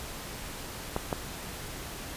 clicks, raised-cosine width 1 ms, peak -14 dBFS, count 2, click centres 0.964 / 1.128 s, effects pink hiss -40 dBFS RMS until 2.16 s + resampled to 32000 Hz

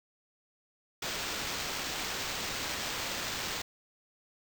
blue noise with sample-and-hold, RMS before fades -36 dBFS, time 1.02-3.62 s, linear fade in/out 5 ms, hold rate 11025 Hz, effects none

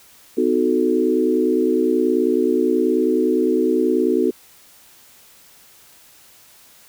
sine chord, B dominant seventh, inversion none, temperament equal with one note detuned, 252.7 / 311.1 / 370 / 440 Hz, B3 / D#4 / F#4 / A4, +40 / 0 / 0 / 0 cents, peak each -21 / -21 / -19 / -21 dBFS, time 0.37-4.31 s, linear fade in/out 10 ms, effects white hiss -49 dBFS RMS until 6.88 s

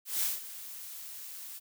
blue noise with ADSR envelope, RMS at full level -29 dBFS, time 0.05-1.6 s, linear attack 170 ms, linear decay 180 ms, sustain -15 dB, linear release 27 ms, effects none

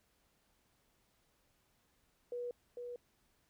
sine tone with echo, 485.7 Hz, B4, 29 cents flat, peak -38 dBFS, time 2.32-2.51 s, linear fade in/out 2 ms, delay 450 ms, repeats 1, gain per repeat -4 dB, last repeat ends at 2.96 s, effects pink hiss -75 dBFS RMS until 3.49 s

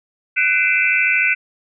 sine tone cluster, 1498 / 2057 / 2315 / 2408 / 2636 Hz, F#6 / C7 / D7 / D7 / E7, +21 / -30 / -25 / +43 / -1 cents, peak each -20 dBFS, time 0.36-1.35 s, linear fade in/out 20 ms, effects none

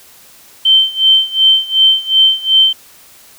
sine tone with tremolo, 3107 Hz, G7, 16 cents flat, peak -4 dBFS, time 0.65-2.73 s, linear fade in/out 5 ms, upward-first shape sine, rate 2.7 Hz, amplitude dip 90%, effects white hiss -42 dBFS RMS until 3.38 s

